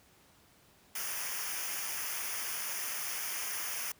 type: noise with comb filter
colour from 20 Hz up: white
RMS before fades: -37 dBFS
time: 0.95-3.92 s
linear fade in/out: 5 ms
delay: 0.25 ms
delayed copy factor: -0.8
effects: pink hiss -63 dBFS RMS until 3.99 s + high-pass 60 Hz 12 dB/octave